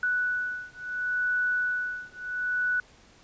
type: beating tone pair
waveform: sine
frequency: 1480 / 1480.72 Hz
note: F#6 / F#6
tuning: 0 / +1 cents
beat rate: 0.72 Hz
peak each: -29 dBFS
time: 0.03-2.8 s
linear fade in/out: 2 ms
effects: pink hiss -56 dBFS RMS until 3.23 s + resampled to 16000 Hz